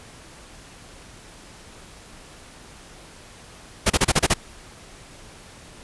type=noise bursts; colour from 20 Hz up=pink; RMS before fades=-17 dBFS; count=7; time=3.86-4.34 s; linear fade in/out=10 ms; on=42 ms; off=31 ms; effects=pink hiss -45 dBFS RMS until 5.83 s + resampled to 24000 Hz